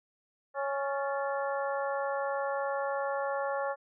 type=harmonic tone with a mistuned harmonic; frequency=277.2 Hz; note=C#4; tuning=in tune; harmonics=2 / 3 / 4 / 5 / 6; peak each=-32 / -36 / -38 / -40 / -42 dBFS; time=0.54-3.76 s; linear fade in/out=50 ms; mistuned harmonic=6; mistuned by=+79 cents; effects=none